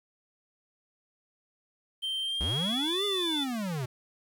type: tone with pitch glide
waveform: triangle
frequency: 3136 to 3500 Hz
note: G7 to A7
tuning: 0 to -10 cents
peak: -28 dBFS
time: 2.02-3.45 s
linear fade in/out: 20 ms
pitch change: +190 cents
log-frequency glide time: 2.23-2.99 s
type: linear two-way sweep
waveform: square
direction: up then down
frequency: 50.4 to 415.3 to 118.1 Hz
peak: -31 dBFS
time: 2.4-3.86 s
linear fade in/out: 10 ms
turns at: 3.05 s
effects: 10-bit